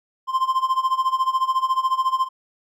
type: tone with tremolo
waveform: triangle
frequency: 1046.5 Hz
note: C6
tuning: in tune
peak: -13 dBFS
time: 0.27-2.29 s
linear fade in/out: 50 ms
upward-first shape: sine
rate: 14 Hz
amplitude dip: 85%
effects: none